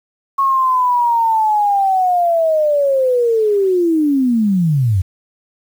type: linear sweep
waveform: sine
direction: down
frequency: 1100 to 86 Hz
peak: -11 dBFS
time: 0.38-5.02 s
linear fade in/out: 10 ms
effects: 7-bit